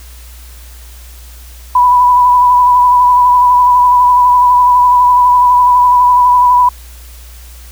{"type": "tone with vibrato", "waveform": "sine", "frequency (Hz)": 987.8, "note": "B5", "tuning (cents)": 0, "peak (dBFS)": -4, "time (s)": [1.75, 6.69], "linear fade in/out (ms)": 5, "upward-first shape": "sine", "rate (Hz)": 12, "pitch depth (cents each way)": 24, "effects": ["added 60 Hz sine -31 dBFS peak until 7.71 s", "white hiss -39 dBFS RMS until 7.71 s"]}